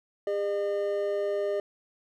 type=tone pair together; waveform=triangle; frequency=404.4 / 605.9 Hz; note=G#4 / D#5; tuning=-46 / -46 cents; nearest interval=perfect fifth; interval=700 cents; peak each=-27 dBFS; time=0.27-1.6 s; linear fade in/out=2 ms; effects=none